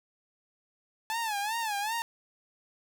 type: tone with vibrato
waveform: sawtooth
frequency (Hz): 864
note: A5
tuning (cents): -32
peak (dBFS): -26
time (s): 1.1-2.02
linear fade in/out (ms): 0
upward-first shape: sine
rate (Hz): 2.6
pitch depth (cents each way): 130
effects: none